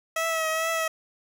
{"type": "tone with vibrato", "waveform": "15% pulse", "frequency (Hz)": 646, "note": "E5", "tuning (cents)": -35, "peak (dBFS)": -18, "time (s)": [0.16, 0.88], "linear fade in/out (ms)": 5, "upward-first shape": "triangle", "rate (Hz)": 2.3, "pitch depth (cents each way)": 35, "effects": []}